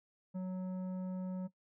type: tone with tanh clipping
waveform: sine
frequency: 185 Hz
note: F#3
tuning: in tune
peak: -38 dBFS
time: 0.34-1.48 s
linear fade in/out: 20 ms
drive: 10 dB
effects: noise-tail reverb RT60 0.1 s tail -17 dB re dry

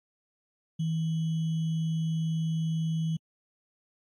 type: tone with sample-and-hold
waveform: sine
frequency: 161 Hz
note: E3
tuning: 41 cents flat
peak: -26 dBFS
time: 0.79-3.17 s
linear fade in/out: 10 ms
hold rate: 3150 Hz
effects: low-pass 6000 Hz 12 dB/octave + AAC 64 kbps

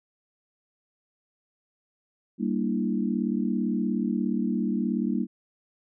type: chord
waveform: sine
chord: E half-diminished seventh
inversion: first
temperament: equal with one note detuned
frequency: 196 / 233.1 / 293.7 / 331.9 Hz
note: G3 / Bb3 / D4 / E4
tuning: 0 / 0 / 0 / +12 cents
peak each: -28 / -27 / -32 / -33 dBFS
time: 2.38-5.27 s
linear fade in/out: 50 ms
effects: none

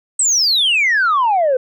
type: exponential sweep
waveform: sine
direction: down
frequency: 8270 to 494.6 Hz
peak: -10 dBFS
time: 0.19-1.57 s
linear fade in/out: 5 ms
effects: tanh soft clip ceiling -9 dBFS

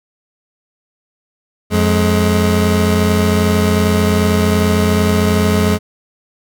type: tone pair together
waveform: 25% pulse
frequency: 89 / 211.2 Hz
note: F2 / G#3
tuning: +33 / +29 cents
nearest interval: octave + minor third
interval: 1496 cents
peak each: -10 dBFS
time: 1.7-5.79 s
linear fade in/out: 50 ms
effects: none

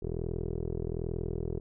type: tone with low-pass filter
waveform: 15% pulse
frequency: 41.2 Hz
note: E1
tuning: in tune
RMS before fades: -34 dBFS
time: 0.02-1.6 s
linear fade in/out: 10 ms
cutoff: 400 Hz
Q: 3.3
effects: none

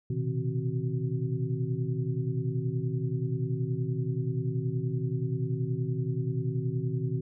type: tone cluster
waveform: sine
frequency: 120.7 / 131.2 / 159.7 / 263.9 / 373.1 Hz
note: B2 / C3 / D#3 / C4 / F#4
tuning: -39 / +5 / +45 / +15 / +14 cents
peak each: -32 / -31 / -34 / -40 / -38 dBFS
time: 0.1-7.21 s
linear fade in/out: 5 ms
effects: none

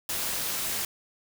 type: noise with amplitude modulation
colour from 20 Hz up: white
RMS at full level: -28 dBFS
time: 0.09-0.85 s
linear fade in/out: 2 ms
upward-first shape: sine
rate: 270 Hz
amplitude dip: 55%
effects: none

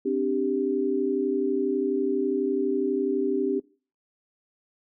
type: chord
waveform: sine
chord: C suspended second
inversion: none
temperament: equal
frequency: 261.6 / 293.7 / 392 Hz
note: C4 / D4 / G4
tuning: 0 / 0 / 0 cents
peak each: -28 / -28 / -25 dBFS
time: 0.05-3.6 s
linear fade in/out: 10 ms
effects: noise-tail reverb RT60 0.4 s tail -23 dB re dry

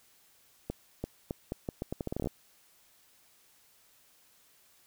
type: accelerating click train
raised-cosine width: 2 ms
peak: -20 dBFS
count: 16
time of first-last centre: 0.7-2.272 s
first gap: 340 ms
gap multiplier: 0.79
effects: white hiss -64 dBFS RMS until 4.86 s

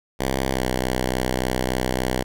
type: tone with pitch glide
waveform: 5% pulse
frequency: 65.9 to 63.47 Hz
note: C2 to B1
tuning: +13 to +48 cents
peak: -10 dBFS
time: 0.19-2.24 s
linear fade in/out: 20 ms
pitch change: -65 cents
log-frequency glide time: 0.53-0.6 s
effects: none

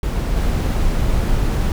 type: noise with level steps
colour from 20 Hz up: brown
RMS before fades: -19 / -17 dBFS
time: 0.03-1.72 s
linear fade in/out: 2 ms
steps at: 0.36 s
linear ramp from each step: 2 ms
effects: none

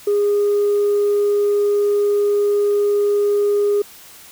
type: tone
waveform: sine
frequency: 410 Hz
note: G#4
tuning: 22 cents flat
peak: -12 dBFS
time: 0.07-3.82 s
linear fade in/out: 5 ms
effects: tanh soft clip ceiling -11 dBFS + white hiss -42 dBFS RMS until 4.31 s

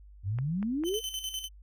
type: exponential sweep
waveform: sine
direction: up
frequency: 89.3 to 471.8 Hz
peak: -28 dBFS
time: 0.23-1.01 s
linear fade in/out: 50 ms
type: clicks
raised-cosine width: 0.5 ms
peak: -28 dBFS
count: 3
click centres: 0.387 / 0.628 / 0.837 s
type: tone with tremolo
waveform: sawtooth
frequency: 3055 Hz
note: G7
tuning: 45 cents flat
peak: -29 dBFS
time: 0.84-1.49 s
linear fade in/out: 50 ms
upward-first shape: square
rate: 10 Hz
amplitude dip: 60%
effects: added 50 Hz sine -49 dBFS peak until 1.62 s

